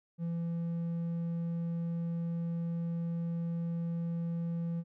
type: tone with hard clipping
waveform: sine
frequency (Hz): 168.6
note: E3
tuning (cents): +39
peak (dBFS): -33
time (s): 0.18-4.84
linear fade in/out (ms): 50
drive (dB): 3
effects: none